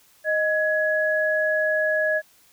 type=tone pair together; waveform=sine; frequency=622.3 / 1678.7 Hz; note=D#5 / G#6; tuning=0 / +18 cents; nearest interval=octave + perfect fourth; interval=1718 cents; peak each=-22 dBFS; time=0.24-2.22 s; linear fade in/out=50 ms; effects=white hiss -57 dBFS RMS until 2.52 s